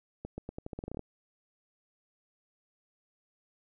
accelerating click train, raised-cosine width 2 ms, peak -25 dBFS, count 13, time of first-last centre 0.25-0.993 s, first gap 130 ms, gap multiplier 0.85, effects none

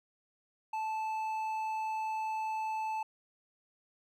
triangle tone with hard clipping, 875 Hz, A5, 10 cents flat, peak -34 dBFS, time 0.73-3.03 s, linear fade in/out 5 ms, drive 9 dB, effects none

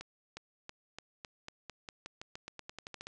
accelerating click train, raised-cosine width 0.2 ms, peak -26 dBFS, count 19, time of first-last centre 0.01-3.07 s, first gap 360 ms, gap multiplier 0.9, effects resampled to 22050 Hz

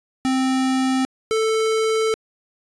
square tone pair in turn, 261.6 / 441.5 Hz, C4 / A4, 0 / +6 cents, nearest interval major sixth, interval 906 cents, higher second, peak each -18 dBFS, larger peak neither, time 0.25-1.05 / 1.31-2.14 s, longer second, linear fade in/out 0 ms, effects resampled to 22050 Hz

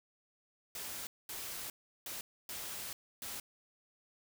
white noise bursts at uneven times, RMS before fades -43 dBFS, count 5, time 0.75-1.07 / 1.29-1.7 / 2.06-2.21 / 2.49-2.93 / 3.22-3.4 s, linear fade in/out 2 ms, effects none

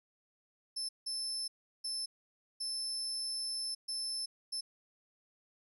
35% pulse tone bursts at uneven times, 5274 Hz, E8, in tune, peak -33 dBFS, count 6, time 0.76-0.89 / 1.06-1.48 / 1.84-2.06 / 2.6-3.75 / 3.88-4.26 / 4.52-4.61 s, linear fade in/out 10 ms, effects none

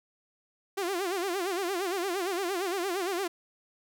sawtooth tone with vibrato, 370 Hz, F#4, in tune, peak -25 dBFS, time 0.77-3.28 s, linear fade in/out 10 ms, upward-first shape sine, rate 8.7 Hz, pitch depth 150 cents each way, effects none

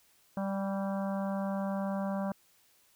harmonic tone with a mistuned harmonic, 195.9 Hz, G3, 1 cent flat, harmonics 1 / 3 / 4 / 5 / 6 / 7 / 8, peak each -32 / -37 / -42 / -44 / -47 / -50 / -51 dBFS, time 0.37-2.32 s, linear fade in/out 2 ms, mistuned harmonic 6, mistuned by -32 cents, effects white hiss -66 dBFS RMS until 2.95 s

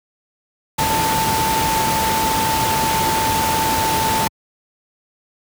sine tone in noise, 887 Hz, A5, 14 cents sharp, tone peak -18 dBFS, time 0.78-4.28 s, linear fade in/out 10 ms, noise pink, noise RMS -20 dBFS, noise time 0.78-4.28 s, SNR -1 dB, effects high-pass 80 Hz 12 dB/octave

